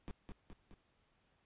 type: noise with echo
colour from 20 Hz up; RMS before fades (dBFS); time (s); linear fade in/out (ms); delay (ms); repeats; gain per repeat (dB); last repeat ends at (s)
brown; -43; 0.08-0.11; 0; 210; 3; -4; 0.74
effects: pink hiss -75 dBFS RMS until 1.45 s + resampled to 8000 Hz